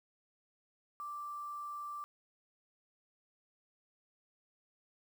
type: tone with quantisation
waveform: sine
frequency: 1174.7 Hz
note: D6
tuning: in tune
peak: -40 dBFS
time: 1-2.04 s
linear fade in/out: 0 ms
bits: 10
effects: none